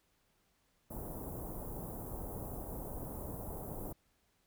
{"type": "band-stop noise", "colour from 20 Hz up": "pink", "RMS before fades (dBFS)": -43, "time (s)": [0.9, 3.93], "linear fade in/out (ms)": 10, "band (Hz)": [880, 12000], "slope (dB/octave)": 24, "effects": ["pink hiss -75 dBFS RMS until 4.46 s"]}